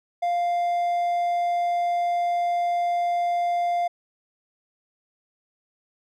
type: tone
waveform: triangle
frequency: 698.5 Hz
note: F5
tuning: in tune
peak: -19 dBFS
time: 0.22-3.88 s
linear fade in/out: 10 ms
effects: none